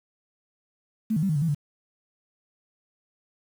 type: tone with pitch steps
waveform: sine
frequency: 219.2 / 155 / 194.8 / 155.3 / 142.2 / 165.6 / 145.6 Hz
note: A3 / D#3 / G3 / D#3 / C#3 / E3 / D3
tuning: -6 / -6 / -11 / -3 / +45 / +8 / -15 cents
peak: -21 dBFS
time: 1.1-1.548 s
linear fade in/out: 10 ms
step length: 64 ms
effects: 8-bit